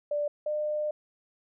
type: tone pair in turn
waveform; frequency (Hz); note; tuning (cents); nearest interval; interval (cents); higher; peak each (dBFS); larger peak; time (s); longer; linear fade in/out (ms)
sine; 587.3 / 602.8; D5 / D5; 0 / +45; unison; 45; second; -26 / -27; first; 0.11-0.28 / 0.46-0.91; second; 5
effects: none